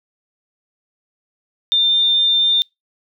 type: tone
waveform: sine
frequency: 3602 Hz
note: A7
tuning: 40 cents sharp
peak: -12 dBFS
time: 1.72-2.62 s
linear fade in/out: 0 ms
effects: noise-tail reverb RT60 0.2 s tail -26 dB re dry